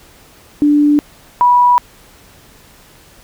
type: tone pair in turn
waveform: sine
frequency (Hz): 293.7 / 977.7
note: D4 / B5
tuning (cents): 0 / -18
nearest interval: octave + major sixth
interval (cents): 2082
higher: second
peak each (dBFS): -7 / -6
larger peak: second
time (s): 0.62-0.99 / 1.41-1.78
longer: neither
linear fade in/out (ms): 0
effects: pink hiss -44 dBFS RMS until 3.23 s